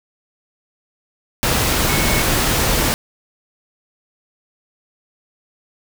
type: tone in noise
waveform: sine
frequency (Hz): 2200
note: C#7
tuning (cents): -14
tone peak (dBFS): -25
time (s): 1.89-2.22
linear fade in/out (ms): 0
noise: pink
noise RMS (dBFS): -17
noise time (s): 1.43-2.94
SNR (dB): -11
effects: none